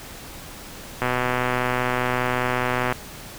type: click train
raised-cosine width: 0.5 ms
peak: -7 dBFS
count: 239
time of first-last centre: 1.02-2.924 s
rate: 125 Hz
effects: pink hiss -39 dBFS RMS until 3.38 s